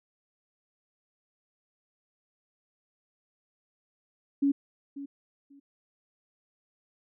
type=tone with echo; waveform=sine; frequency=280 Hz; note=C#4; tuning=18 cents sharp; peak=-21 dBFS; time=4.42-4.52 s; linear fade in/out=10 ms; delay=540 ms; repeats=2; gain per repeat=-15 dB; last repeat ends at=5.6 s; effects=none